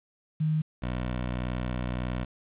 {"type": "tone pair in turn", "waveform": ["sine", "15% pulse"], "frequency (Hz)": [155.56, 61.73], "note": ["D#3", "B1"], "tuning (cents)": [0, 0], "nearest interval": "octave + major third", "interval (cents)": 1600, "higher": "first", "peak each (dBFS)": -23, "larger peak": "neither", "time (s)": [[0.4, 0.62], [0.82, 2.25]], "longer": "second", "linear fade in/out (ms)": 10, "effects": ["resampled to 8000 Hz", "9-bit"]}